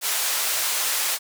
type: band-pass noise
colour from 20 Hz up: white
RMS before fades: -24 dBFS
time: 0.01-1.19 s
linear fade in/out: 50 ms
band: 660 to 15000 Hz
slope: 12 dB/octave
effects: none